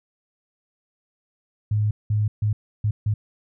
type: tone bursts at uneven times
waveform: sine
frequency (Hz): 105.8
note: G#2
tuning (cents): +33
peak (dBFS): -18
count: 5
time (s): 1.71-1.91 / 2.1-2.28 / 2.42-2.53 / 2.84-2.91 / 3.06-3.14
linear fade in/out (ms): 5
effects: none